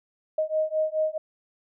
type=beating tone pair; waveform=sine; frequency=622.3 / 627 Hz; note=D#5 / D#5; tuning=0 / +13 cents; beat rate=4.7 Hz; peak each=-26 / -26 dBFS; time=0.38-1.18 s; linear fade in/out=5 ms; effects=none